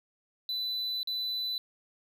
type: tone with dropouts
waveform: triangle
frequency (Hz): 3994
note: B7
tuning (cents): +19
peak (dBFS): -29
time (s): 0.49-1.58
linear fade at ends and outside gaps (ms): 1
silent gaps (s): 1.031-1.073
effects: none